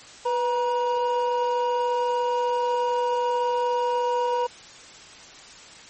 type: tone pair together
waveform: triangle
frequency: 493.9 / 951.9 Hz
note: B4 / A#5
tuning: 0 / +36 cents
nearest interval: major seventh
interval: 1136 cents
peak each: -22 dBFS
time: 0.25-4.47 s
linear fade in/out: 10 ms
effects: white hiss -45 dBFS RMS until 5.89 s + MP3 32 kbps